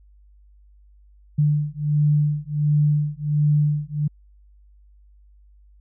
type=beating tone pair; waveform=sine; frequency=147.9 / 149.3 Hz; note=D3 / D3; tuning=+13 / +29 cents; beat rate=1.4 Hz; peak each=-20 dBFS; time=1.38-4.08 s; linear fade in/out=10 ms; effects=added 50 Hz sine -49 dBFS peak until 5.8 s